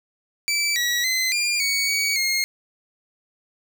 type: tone with pitch steps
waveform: 20% pulse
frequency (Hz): 2319 / 1927 / 2047 / 2402 / 2236 / 2258 / 2140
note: D7 / B6 / C7 / D7 / C#7 / C#7 / C7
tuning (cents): -22 / -43 / -38 / +38 / +14 / +31 / +38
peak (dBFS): -15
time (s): 0.48-2.44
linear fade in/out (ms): 0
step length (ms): 280
effects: none